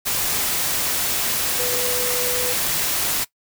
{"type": "tone in noise", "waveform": "sine", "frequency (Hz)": 495.1, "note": "B4", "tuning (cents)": 4, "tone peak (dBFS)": -26, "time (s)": [1.58, 2.54], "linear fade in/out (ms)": 20, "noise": "white", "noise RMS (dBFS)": -22, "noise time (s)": [0.05, 3.25], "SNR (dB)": -7, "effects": ["noise-tail reverb RT60 0.1 s tail -19 dB re dry"]}